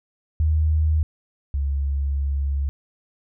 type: tone pair in turn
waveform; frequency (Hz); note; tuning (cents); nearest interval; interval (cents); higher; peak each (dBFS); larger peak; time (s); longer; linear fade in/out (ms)
sine; 77.78 / 69.64; D#2 / C#2; 0 / +9; major second; 191; first; -16 / -20; first; 0.4-1.03 / 1.54-2.69; second; 0
effects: none